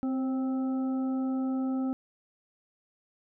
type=harmonic tone with a mistuned harmonic; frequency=261.6 Hz; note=C4; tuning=in tune; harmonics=1 / 2 / 3 / 5; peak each=-27 / -42 / -43 / -48 dBFS; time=0.03-1.93 s; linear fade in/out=0 ms; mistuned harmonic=2; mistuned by=+39 cents; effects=none